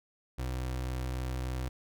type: tone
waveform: 30% pulse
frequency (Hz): 63.4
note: B1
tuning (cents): +46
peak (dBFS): -30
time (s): 0.38-1.69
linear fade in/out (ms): 10
effects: none